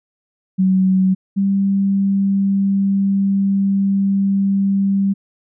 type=tone pair in turn; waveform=sine; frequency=188.2 / 196.53 Hz; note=F#3 / G3; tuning=+30 / +5 cents; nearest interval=minor second; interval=75 cents; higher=second; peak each=-11 / -13 dBFS; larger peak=first; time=0.58-1.15 / 1.36-5.14 s; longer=second; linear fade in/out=20 ms; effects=none